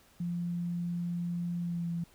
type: tone with pitch glide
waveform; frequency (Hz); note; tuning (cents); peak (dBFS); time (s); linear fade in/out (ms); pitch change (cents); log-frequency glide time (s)
sine; 173.3 to 169.64; F3 to E3; -13 to +50; -31; 0.2-2.04; 5; -37; 1.61-1.9
effects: pink hiss -62 dBFS RMS until 2.14 s